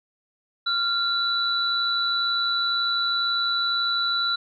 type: tone pair together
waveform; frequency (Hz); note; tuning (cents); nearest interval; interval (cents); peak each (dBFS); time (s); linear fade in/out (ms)
sine; 1386 / 3961; F6 / B7; -14 / +4; octave + tritone; 1818; -25 / -23; 0.66-4.36; 10
effects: none